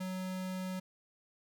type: tone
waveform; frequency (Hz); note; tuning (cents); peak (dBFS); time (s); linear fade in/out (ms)
square; 185.8; F#3; +7; -37; 0-0.8; 10
effects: none